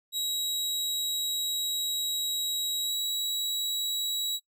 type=tone with pitch glide; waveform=sawtooth; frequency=3847 to 3885 Hz; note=B7 to B7; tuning=-46 to -29 cents; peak=-25 dBFS; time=0.12-4.4 s; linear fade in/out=50 ms; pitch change=+17 cents; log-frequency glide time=2.82-2.93 s; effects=noise-tail reverb RT60 0.1 s tail -22 dB re dry